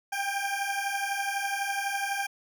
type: beating tone pair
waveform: 20% pulse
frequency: 789 / 801 Hz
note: G5 / G5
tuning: +11 / +37 cents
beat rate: 12 Hz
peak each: -27 / -26 dBFS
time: 0.12-2.27 s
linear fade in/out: 10 ms
effects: none